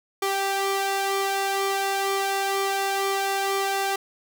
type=tone with flanger; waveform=sawtooth; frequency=392 Hz; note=G4; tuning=in tune; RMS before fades=-25 dBFS; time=0.22-3.96 s; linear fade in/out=5 ms; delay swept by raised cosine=0.89 to 1.45 ms; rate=2.1 Hz; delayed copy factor=+0.6; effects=none